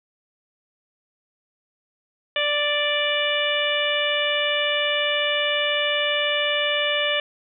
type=harmonic tone; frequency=587.3 Hz; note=D5; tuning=in tune; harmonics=1 / 2 / 3 / 4 / 5 / 6; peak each=-25 / -32 / -27 / -27 / -25 / -29 dBFS; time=2.36-7.2 s; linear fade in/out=2 ms; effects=none